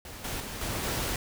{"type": "noise with level steps", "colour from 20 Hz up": "pink", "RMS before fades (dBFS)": [-43, -34, -38, -33, -31], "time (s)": [0.05, 1.16], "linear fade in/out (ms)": 2, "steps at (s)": [0.24, 0.4, 0.61, 0.83], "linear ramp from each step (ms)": 5, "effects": []}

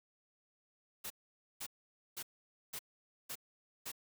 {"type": "noise bursts", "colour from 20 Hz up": "white", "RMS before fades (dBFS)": -43, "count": 6, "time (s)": [1.04, 3.918], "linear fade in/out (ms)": 10, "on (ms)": 63, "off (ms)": 500, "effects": []}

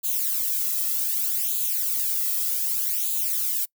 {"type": "noise with flanger", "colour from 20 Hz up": "violet", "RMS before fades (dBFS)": -25, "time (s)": [0.03, 3.66], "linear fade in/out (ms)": 20, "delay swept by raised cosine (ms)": [0.27, 1.57], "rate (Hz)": 0.65, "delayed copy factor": 0.8, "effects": ["noise-tail reverb RT60 0.1 s tail -25 dB re dry"]}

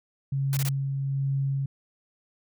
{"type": "tone with tremolo", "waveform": "sine", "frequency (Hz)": 137.1, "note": "C#3", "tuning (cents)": -19, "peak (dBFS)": -23, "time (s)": [0.32, 1.66], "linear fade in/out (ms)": 5, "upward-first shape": "sine", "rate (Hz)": 1.2, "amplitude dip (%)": 30}
{"type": "noise bursts", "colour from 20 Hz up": "white", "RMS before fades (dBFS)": -33, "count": 3, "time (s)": [0.53, 0.688], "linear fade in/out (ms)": 0, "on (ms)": 38, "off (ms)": 22}
{"effects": []}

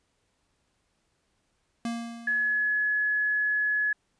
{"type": "tone with exponential decay", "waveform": "square", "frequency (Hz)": 233.1, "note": "A#3", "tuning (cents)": 0, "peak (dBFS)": -28, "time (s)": [1.85, 2.91], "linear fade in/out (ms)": 2, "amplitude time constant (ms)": 230}
{"type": "tone", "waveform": "sine", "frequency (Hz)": 1698, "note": "G#6", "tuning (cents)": 38, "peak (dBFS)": -23, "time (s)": [2.27, 3.93], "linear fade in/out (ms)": 5}
{"effects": ["pink hiss -73 dBFS RMS until 4.19 s", "resampled to 22050 Hz"]}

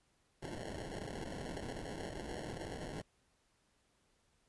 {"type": "noise with sample-and-hold", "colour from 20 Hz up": "violet", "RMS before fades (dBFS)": -44, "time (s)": [0.42, 3.02], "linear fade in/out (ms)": 10, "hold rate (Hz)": 1225, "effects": ["pink hiss -75 dBFS RMS until 4.48 s", "resampled to 24000 Hz"]}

